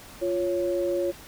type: tone pair together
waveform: sine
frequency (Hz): 349.3 / 554.4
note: F4 / C#5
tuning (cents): 0 / 0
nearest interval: minor sixth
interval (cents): 800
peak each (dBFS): -26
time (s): 0.21-1.12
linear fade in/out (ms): 20
effects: pink hiss -46 dBFS RMS until 1.27 s